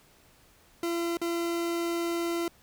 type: tone with dropouts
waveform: 40% pulse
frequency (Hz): 339.9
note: F4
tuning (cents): -47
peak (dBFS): -27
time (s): 0.83-2.48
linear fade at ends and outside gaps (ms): 2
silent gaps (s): 1.171-1.215
effects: pink hiss -60 dBFS RMS until 2.62 s